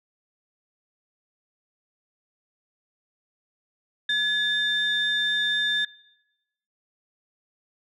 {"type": "tone pair together", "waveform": "sine", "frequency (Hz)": [1700, 3602], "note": ["G#6", "A7"], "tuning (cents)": [40, 40], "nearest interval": "octave + minor second", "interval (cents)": 1300, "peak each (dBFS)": -23, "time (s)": [4.09, 5.85], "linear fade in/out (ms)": 5, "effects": ["noise-tail reverb RT60 0.9 s tail -21 dB re dry", "tanh soft clip ceiling -15 dBFS"]}